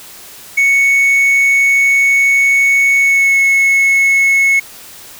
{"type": "tone with pitch glide", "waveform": "triangle", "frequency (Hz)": [2217, 2192], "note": ["C#7", "C#7"], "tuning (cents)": [0, -20], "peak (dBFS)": -6, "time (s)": [0.57, 4.6], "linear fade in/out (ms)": 10, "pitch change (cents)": -20, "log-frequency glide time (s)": [2.98, 3.4], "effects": ["white hiss -35 dBFS RMS until 5.19 s"]}